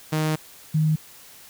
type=tone pair in turn; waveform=sawtooth / sine; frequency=155.56 / 155.56 Hz; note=D#3 / D#3; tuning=0 / 0 cents; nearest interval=unison; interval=0 cents; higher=neither; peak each=-17 dBFS; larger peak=neither; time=0.12-0.36 / 0.74-0.96 s; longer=first; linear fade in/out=10 ms; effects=white hiss -47 dBFS RMS until 1.49 s